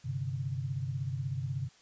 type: chord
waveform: sine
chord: G suspended fourth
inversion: none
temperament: just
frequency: 98 / 130.67 / 147 Hz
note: G2 / C3 / D3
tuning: 0 / -2 / +2 cents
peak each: -39 / -34 / -38 dBFS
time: 0.04-1.69 s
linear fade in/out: 20 ms
effects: white hiss -61 dBFS RMS until 1.81 s + resampled to 16000 Hz